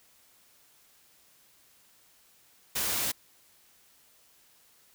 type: noise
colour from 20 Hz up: white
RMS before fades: -30 dBFS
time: 2.75-3.12 s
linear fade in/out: 10 ms
effects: white hiss -62 dBFS RMS until 4.94 s